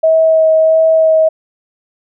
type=tone with vibrato; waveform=sine; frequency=640 Hz; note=D#5; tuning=49 cents sharp; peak=-6 dBFS; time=0.03-1.29 s; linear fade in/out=10 ms; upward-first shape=sine; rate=1.5 Hz; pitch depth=11 cents each way; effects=none